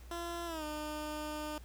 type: tone with pitch glide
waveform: 15% pulse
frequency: 342.1 to 303 Hz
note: F4 to D#4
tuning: -36 to -46 cents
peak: -32 dBFS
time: 0.11-1.58 s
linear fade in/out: 2 ms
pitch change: -210 cents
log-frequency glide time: 0.46-0.64 s
effects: added 60 Hz sine -49 dBFS peak until 1.64 s + pink hiss -61 dBFS RMS until 1.64 s